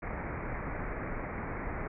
pink low-pass noise, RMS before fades -37 dBFS, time 0.02-1.88 s, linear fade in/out 10 ms, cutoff 2300 Hz, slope 96 dB/octave, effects none

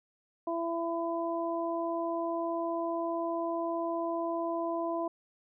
harmonic tone, 335.2 Hz, E4, 29 cents sharp, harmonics 1 / 2 / 3, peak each -34 / -33 / -37 dBFS, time 0.47-5.08 s, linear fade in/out 5 ms, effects none

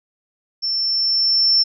sine tone with level ramp, 5380 Hz, E8, 34 cents sharp, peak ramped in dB -19 to -11 dBFS, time 0.62-1.64 s, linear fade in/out 20 ms, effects none

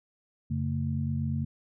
sine tone cluster, 91 / 139.7 / 225.7 Hz, F#2 / C#3 / A3, -28 / +14 / +44 cents, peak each -32 / -30 / -33 dBFS, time 0.5-1.45 s, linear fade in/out 10 ms, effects none

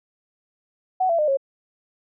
sine tone with pitch steps, 746 / 672.3 / 605.9 / 546.1 Hz, F#5 / E5 / D#5 / C#5, +14 / +34 / -46 / -26 cents, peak -17 dBFS, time 1-1.372 s, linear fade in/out 10 ms, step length 93 ms, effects none

